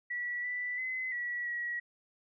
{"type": "tone with pitch steps", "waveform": "sine", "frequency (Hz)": [1944, 1976, 2036, 1936, 1917], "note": ["B6", "B6", "C7", "B6", "A#6"], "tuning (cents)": [-28, 0, -48, -35, 48], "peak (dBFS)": -33, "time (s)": [0.1, 1.8], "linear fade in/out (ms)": 10, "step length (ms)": 340, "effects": []}